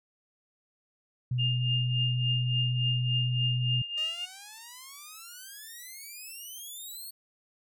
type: tone with vibrato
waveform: sine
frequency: 124.1 Hz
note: B2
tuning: 9 cents sharp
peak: -26 dBFS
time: 1.31-3.82 s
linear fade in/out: 5 ms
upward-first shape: triangle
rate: 7.1 Hz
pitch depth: 10 cents each way
type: tone with tremolo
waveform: sine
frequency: 2815 Hz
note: F7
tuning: 13 cents sharp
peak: -26 dBFS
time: 1.38-4.26 s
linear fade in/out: 20 ms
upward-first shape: triangle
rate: 3.5 Hz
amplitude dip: 80%
type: exponential sweep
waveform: 5% pulse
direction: up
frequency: 609 to 4408 Hz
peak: -33 dBFS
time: 3.97-7.11 s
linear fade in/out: 10 ms
effects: none